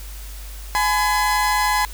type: tone pair together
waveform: 30% pulse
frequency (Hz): 841.4 / 1011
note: G#5 / B5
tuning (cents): +22 / +40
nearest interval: minor third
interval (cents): 318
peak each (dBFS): -17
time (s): 0.75-1.85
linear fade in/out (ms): 0
effects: added 50 Hz sine -32 dBFS peak until 1.93 s + white hiss -41 dBFS RMS until 1.93 s